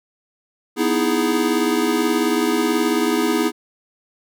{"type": "chord", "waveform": "square", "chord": "E major seventh", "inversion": "second", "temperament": "equal", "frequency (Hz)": [246.9, 311.1, 329.6, 415.3], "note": ["B3", "D#4", "E4", "G#4"], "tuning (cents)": [0, 0, 0, 0], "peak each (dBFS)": -23, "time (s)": [0.76, 3.52], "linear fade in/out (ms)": 50, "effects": []}